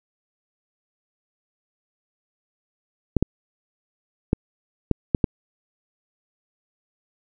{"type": "clicks", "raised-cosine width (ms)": 3, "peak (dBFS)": -4, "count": 6, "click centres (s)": [3.167, 3.226, 4.331, 4.913, 5.148, 5.242], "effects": []}